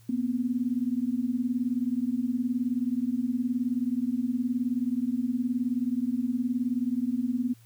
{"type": "beating tone pair", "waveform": "sine", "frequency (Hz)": [237.6, 256.6], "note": ["A#3", "C4"], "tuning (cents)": [33, -34], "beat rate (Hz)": 19, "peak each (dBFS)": -28, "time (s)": [0.09, 7.54], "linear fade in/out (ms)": 5, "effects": ["added 114 Hz sine -53 dBFS peak until 7.65 s", "white hiss -62 dBFS RMS until 7.65 s"]}